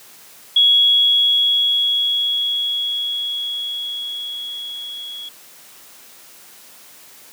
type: tone with level ramp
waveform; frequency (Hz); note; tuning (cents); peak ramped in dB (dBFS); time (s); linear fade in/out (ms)
sine; 3339; G#7; +9; -9 to -29; 0.56-5.29; 5
effects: white hiss -44 dBFS RMS until 7.32 s + high-pass 150 Hz 12 dB/octave